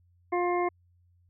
harmonic tone, 353.5 Hz, F4, 21 cents sharp, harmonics 1 / 2 / 3 / 5 / 6, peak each -27 / -30 / -32 / -46 / -37 dBFS, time 0.32-0.69 s, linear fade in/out 10 ms, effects added 88 Hz sine -61 dBFS peak until 1.29 s

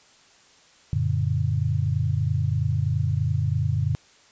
sine chord, Gb augmented, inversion none, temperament just, 92.5 / 115.62 / 144.53 Hz, Gb2 / Bb2 / D3, 0 / -14 / -27 cents, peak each -25 dBFS, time 0.93-3.95 s, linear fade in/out 0 ms, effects white hiss -55 dBFS RMS until 4.31 s + resampled to 16000 Hz

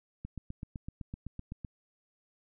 click train, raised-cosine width 5 ms, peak -27 dBFS, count 12, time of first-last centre 0.25-1.648 s, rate 7.87 Hz, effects none

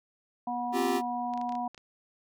harmonic tone, 243 Hz, B3, 28 cents flat, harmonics 1 / 3 / 4, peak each -36 / -32 / -36 dBFS, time 0.47-1.68 s, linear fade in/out 5 ms
square chord, C suspended fourth, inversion none, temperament equal with one note detuned, 263.4 / 349.2 / 392 Hz, C4 / F4 / G4, +12 / 0 / 0 cents, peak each -32 dBFS, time 0.72-1.02 s, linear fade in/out 50 ms
clicks, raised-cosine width 0.2 ms, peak -30 dBFS, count 8, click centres 1.337 / 1.376 / 1.414 / 1.493 / 1.523 / 1.553 / 1.746 / 1.778 s
effects none

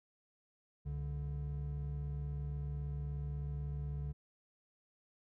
triangle tone pair together, 68.01 / 144.3 Hz, C#2 / D3, -32 / -30 cents, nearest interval octave + minor second, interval 1302 cents, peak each -38 / -38 dBFS, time 0.85-4.13 s, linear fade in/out 20 ms, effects none

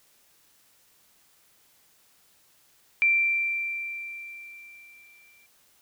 sine tone with exponential decay, 2354 Hz, D7, 3 cents sharp, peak -17 dBFS, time 3.02-5.46 s, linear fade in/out 0 ms, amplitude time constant 530 ms, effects white hiss -62 dBFS RMS until 5.81 s

